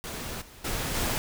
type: noise with level steps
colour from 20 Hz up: pink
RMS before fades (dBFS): -36 / -49 / -31 / -28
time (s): 0.04-1.18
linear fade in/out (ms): 0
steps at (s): 0.41 / 0.64 / 0.94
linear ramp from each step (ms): 10
effects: none